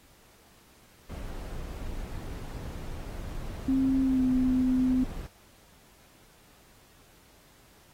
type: noise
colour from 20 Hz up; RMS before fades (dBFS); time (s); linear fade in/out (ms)
brown; -37; 1.09-5.27; 10
type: tone with pitch glide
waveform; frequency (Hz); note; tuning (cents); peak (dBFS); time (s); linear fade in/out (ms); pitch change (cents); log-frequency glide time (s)
sine; 265.5 to 255.7; C4 to C4; +25 to -40; -22; 3.68-5.04; 5; -65; 4.03-4.25
effects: pink hiss -59 dBFS RMS until 7.93 s + AAC 48 kbps